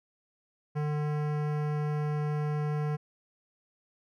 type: tone with hard clipping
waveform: sine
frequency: 149.6 Hz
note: D3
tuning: 32 cents sharp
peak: -30 dBFS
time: 0.75-2.97 s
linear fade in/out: 20 ms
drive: 18 dB
effects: none